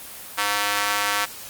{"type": "tone with high-pass filter", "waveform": "square", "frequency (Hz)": 102.8, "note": "G#2", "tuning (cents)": -17, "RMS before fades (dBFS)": -23, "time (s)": [0.37, 1.26], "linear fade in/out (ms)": 20, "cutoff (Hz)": 1200, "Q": 1.1, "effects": ["white hiss -38 dBFS RMS until 1.49 s", "Opus 24 kbps"]}